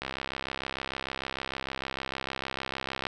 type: click train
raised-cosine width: 0.3 ms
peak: -16 dBFS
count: 204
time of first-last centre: 0.02-3.068 s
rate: 66.6 Hz
effects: none

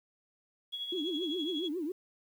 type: tone with tremolo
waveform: sine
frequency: 3342 Hz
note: G#7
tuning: 10 cents sharp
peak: -33 dBFS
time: 0.72-1.69 s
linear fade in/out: 20 ms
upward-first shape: triangle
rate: 12 Hz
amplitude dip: 60%
type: tone with vibrato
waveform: sine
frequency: 329.6 Hz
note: E4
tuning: in tune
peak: -32 dBFS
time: 0.92-1.92 s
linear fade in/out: 5 ms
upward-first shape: triangle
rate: 7.3 Hz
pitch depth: 280 cents each way
effects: tanh soft clip ceiling -23 dBFS + 10-bit

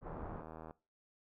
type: low-pass noise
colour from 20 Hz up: pink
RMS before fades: -46 dBFS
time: 0.01-0.44 s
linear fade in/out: 50 ms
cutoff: 1200 Hz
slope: 24 dB/octave
type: click train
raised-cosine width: 1 ms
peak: -35 dBFS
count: 52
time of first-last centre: 0.07-0.709 s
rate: 79.8 Hz
effects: noise-tail reverb RT60 0.3 s tail -20 dB re dry

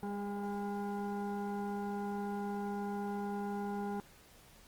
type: tone with frequency modulation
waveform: sine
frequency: 201.9 Hz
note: G#3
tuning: 49 cents flat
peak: -35 dBFS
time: 0.03-4 s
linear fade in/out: 0 ms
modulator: 609 Hz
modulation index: 1.1
effects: pink hiss -60 dBFS RMS until 4.67 s + Opus 32 kbps

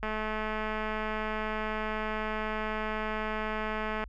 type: click train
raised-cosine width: 0.5 ms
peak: -19 dBFS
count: 867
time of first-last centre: 0.03-4.039 s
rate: 216 Hz
effects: added 50 Hz sine -43 dBFS peak until 4.08 s

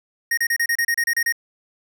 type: tone bursts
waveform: square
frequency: 1864.7 Hz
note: A#6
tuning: in tune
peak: -18 dBFS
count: 11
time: 0.31-1.324 s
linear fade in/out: 5 ms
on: 64 ms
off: 31 ms
effects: none

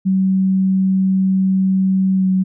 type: tone with pitch glide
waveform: sine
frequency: 190 to 187.71 Hz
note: F#3 to F#3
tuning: +46 to +25 cents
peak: -12 dBFS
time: 0.05-2.44 s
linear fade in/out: 20 ms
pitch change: -21 cents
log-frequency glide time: 2.15-2.27 s
effects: none

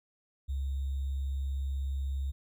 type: tone with sample-and-hold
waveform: sine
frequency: 68.1 Hz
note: C#2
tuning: 30 cents flat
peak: -30 dBFS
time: 0.48-2.32 s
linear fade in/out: 20 ms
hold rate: 3675 Hz
effects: none

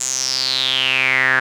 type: tone with band-pass filter sweep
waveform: sawtooth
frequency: 130.81 Hz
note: C3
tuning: in tune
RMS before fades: -18 dBFS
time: 0-1.4 s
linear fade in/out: 10 ms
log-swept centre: 7300 to 1600 Hz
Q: 7.8
effects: none

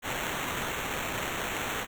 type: noise with sample-and-hold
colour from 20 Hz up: violet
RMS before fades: -33 dBFS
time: 0.02-1.87 s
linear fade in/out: 50 ms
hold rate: 4900 Hz
effects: none

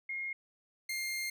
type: tone pair in turn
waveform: sine / sawtooth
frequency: 2142 / 2115 Hz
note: C7 / C7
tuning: +40 / +18 cents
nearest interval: unison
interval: 22 cents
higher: first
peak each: -35 / -31 dBFS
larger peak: second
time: 0.09-0.33 / 0.89-1.3 s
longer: second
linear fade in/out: 5 ms
effects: none

